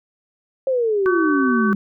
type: exponential sweep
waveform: sine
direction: down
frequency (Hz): 542 to 198.1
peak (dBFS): -16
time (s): 0.67-1.75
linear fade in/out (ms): 2
type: harmonic tone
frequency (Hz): 380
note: F#4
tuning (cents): +46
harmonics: 1 / 3 / 4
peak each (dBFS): -23 / -23 / -23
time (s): 1.06-1.73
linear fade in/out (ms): 0
effects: none